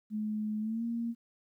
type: tone with pitch glide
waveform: sine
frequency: 213.6 to 232.9 Hz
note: G#3 to A#3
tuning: +49 to -1 cents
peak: -31 dBFS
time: 0.1-1.15 s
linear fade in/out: 50 ms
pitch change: +150 cents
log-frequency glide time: 0.6-0.84 s
effects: 12-bit